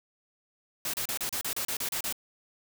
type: noise bursts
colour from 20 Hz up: white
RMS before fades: -32 dBFS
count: 11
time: 0.85-2.126 s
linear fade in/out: 2 ms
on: 86 ms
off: 33 ms
effects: none